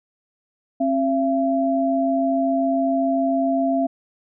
sine tone pair together, 268.6 / 676.8 Hz, C4 / E5, +46 / +45 cents, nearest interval octave + major third, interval 1599 cents, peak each -20 dBFS, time 0.8-3.87 s, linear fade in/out 10 ms, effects none

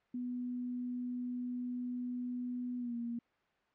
sine tone with pitch glide, 246.9 to 235.6 Hz, B3 to A#3, 0 to +19 cents, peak -36 dBFS, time 0.14-3.19 s, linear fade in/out 5 ms, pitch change -81 cents, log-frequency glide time 2.78-2.95 s, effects white hiss -73 dBFS RMS until 3.74 s + low-pass 2000 Hz 12 dB/octave

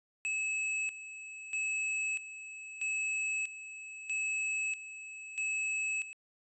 square tone with tremolo, 2592 Hz, E7, 30 cents flat, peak -32 dBFS, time 0.25-6.13 s, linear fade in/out 0 ms, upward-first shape square, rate 0.78 Hz, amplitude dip 75%, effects resampled to 24000 Hz

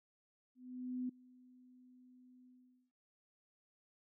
sine tone with ADSR envelope, 251.8 Hz, B3, 34 cents sharp, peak -36 dBFS, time 0.55-2.92 s, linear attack 540 ms, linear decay 6 ms, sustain -24 dB, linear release 450 ms, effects none

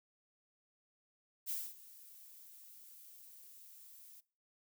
violet noise with ADSR envelope, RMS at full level -38 dBFS, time 1.46-4.21 s, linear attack 38 ms, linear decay 240 ms, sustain -19 dB, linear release 17 ms, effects noise-tail reverb RT60 0.4 s tail -22 dB re dry

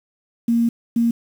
sine tone bursts at uneven times, 233.1 Hz, A#3, in tune, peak -14 dBFS, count 2, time 0.48-0.69 / 0.96-1.11 s, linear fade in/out 5 ms, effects 7-bit

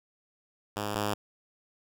5% pulse tone pair in turn, 103.83 / 103.83 Hz, G#2 / G#2, 0 / 0 cents, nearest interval unison, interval 0 cents, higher neither, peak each -20 / -17 dBFS, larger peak second, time 0.76-0.95 / 0.95-1.14 s, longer neither, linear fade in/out 5 ms, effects none

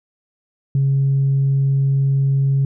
sine tone, 137 Hz, C#3, 20 cents flat, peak -12 dBFS, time 0.75-2.65 s, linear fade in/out 2 ms, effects tanh soft clip ceiling -10 dBFS

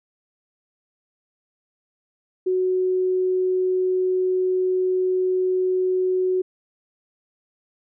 sine tone, 370 Hz, F#4, in tune, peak -18 dBFS, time 2.46-6.42 s, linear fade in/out 10 ms, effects none

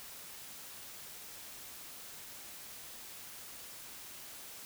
silence, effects white hiss -49 dBFS RMS until 4.65 s

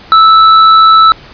sine tone with tanh clipping, 1313 Hz, E6, 7 cents flat, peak -3 dBFS, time 0.12-1.12 s, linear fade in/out 0 ms, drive 12 dB, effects pink hiss -34 dBFS RMS until 1.33 s + resampled to 11025 Hz

